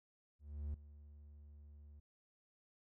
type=tone with ADSR envelope; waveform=triangle; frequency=73.42 Hz; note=D2; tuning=in tune; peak=-36 dBFS; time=0.39-2 s; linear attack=350 ms; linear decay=5 ms; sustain=-17 dB; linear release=8 ms; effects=none